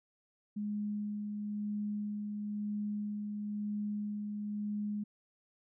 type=tone with tremolo; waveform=sine; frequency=208.1 Hz; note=G#3; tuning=4 cents sharp; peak=-33 dBFS; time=0.56-5.04 s; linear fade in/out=10 ms; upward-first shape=sine; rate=1 Hz; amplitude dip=30%; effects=none